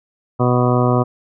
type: harmonic tone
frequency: 123.8 Hz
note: B2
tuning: 5 cents sharp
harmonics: 1 / 2 / 3 / 4 / 5 / 6 / 8 / 9 / 10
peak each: -16 / -19 / -21 / -22 / -23 / -24 / -25 / -26 / -26 dBFS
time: 0.39-1.04 s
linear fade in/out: 20 ms
effects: none